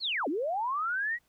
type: linear two-way sweep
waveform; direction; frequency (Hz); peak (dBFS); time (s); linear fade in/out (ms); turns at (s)
sine; down then up; 4515 to 257.8 to 1955; -28; 0-1.19; 50; 0.28
effects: pink hiss -71 dBFS RMS until 1.28 s